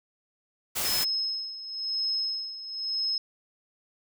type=noise; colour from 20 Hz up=white; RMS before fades=-29 dBFS; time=0.75-1.05 s; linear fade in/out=20 ms
type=tone with tremolo; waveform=sine; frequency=5170 Hz; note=E8; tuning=34 cents flat; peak=-25 dBFS; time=0.85-3.18 s; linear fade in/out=2 ms; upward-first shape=sine; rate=1 Hz; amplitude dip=75%
effects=none